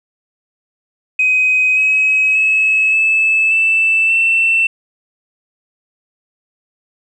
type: tone with pitch steps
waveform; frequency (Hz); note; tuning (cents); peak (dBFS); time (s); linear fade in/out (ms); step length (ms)
sine; 2517 / 2549 / 2582 / 2615 / 2648 / 2682; D#7 / D#7 / E7 / E7 / E7 / E7; +19 / +41 / -37 / -15 / +7 / +29; -9; 1.19-4.67; 5; 580
effects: tanh soft clip ceiling -5 dBFS